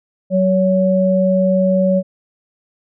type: tone pair together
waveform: sine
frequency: 187.7 / 562.1 Hz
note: F#3 / C#5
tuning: +25 / +24 cents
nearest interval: octave + perfect fifth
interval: 1899 cents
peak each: -14 dBFS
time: 0.3-2.03 s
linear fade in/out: 50 ms
effects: none